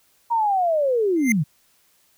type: linear sweep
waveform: sine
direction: down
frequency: 951 to 134.1 Hz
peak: -17 dBFS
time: 0.3-1.44 s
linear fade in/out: 20 ms
type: tone with exponential growth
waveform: square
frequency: 2091 Hz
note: C7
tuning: 2 cents flat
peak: -16 dBFS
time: 1.16-1.32 s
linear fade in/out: 2 ms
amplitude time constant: 34 ms
effects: white hiss -61 dBFS RMS until 2.17 s